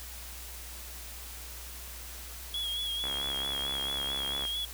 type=tone with vibrato; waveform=triangle; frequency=3322 Hz; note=G#7; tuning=in tune; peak=-30 dBFS; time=2.54-4.65 s; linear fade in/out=2 ms; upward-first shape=sine; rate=4.5 Hz; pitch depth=45 cents each way
type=click train; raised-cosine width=0.5 ms; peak=-24 dBFS; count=98; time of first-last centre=3.04-4.452 s; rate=68.7 Hz
effects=added 60 Hz sine -45 dBFS peak until 4.73 s + white hiss -45 dBFS RMS until 4.73 s